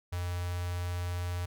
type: tone with notch filter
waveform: square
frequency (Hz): 88.5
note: F2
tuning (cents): +23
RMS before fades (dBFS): -34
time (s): 0.12-1.46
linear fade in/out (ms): 10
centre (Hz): 300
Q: 0.79
effects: none